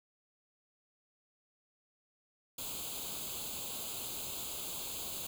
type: noise with comb filter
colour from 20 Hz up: white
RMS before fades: -41 dBFS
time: 2.58-5.27 s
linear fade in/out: 5 ms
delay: 0.27 ms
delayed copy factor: +0.85
effects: none